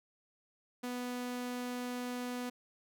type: tone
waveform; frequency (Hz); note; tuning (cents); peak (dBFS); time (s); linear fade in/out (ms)
sawtooth; 246.9; B3; 0; -33; 0.83-2.5; 10
effects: none